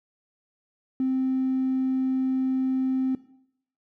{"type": "tone", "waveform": "triangle", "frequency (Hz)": 261.4, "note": "C4", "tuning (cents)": -1, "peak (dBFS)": -18, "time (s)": [1, 3.15], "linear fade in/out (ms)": 2, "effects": ["noise-tail reverb RT60 0.7 s tail -20 dB re dry", "tanh soft clip ceiling -19 dBFS"]}